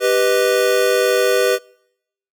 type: chord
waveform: square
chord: G augmented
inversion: none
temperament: equal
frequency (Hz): 392 / 493.9 / 622.3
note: G4 / B4 / D#5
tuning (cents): 0 / 0 / 0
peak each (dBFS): -19 / -16 / -22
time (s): 0-1.59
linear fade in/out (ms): 50
effects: noise-tail reverb RT60 0.8 s tail -26 dB re dry